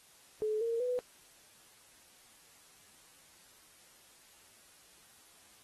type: tone with pitch steps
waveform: sine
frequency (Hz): 429.8 / 461.5 / 496.5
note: A4 / A#4 / B4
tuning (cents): -41 / -17 / +9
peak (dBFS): -30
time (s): 0.42-0.99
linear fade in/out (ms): 0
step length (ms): 190
effects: white hiss -61 dBFS RMS until 5.63 s + AAC 32 kbps